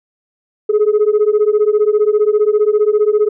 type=beating tone pair; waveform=sine; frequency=414.7 / 429.7 Hz; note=G#4 / A4; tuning=-3 / -41 cents; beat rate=15 Hz; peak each=-11 dBFS; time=0.69-3.29 s; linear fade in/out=10 ms; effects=tanh soft clip ceiling -6 dBFS